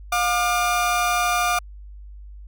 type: tone pair together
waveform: 30% pulse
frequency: 712.3 / 1198 Hz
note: F5 / D6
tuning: +34 / +34 cents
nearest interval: major sixth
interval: 900 cents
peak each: -19 dBFS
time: 0.12-1.59 s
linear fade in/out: 5 ms
effects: added 50 Hz sine -37 dBFS peak until 2.47 s